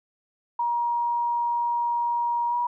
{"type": "tone with pitch glide", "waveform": "sine", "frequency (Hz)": [949, 962.2], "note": ["A#5", "B5"], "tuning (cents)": [31, -45], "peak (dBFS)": -22, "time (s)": [0.59, 2.67], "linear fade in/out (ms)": 5, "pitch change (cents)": 24, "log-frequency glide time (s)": [2.48, 2.55], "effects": []}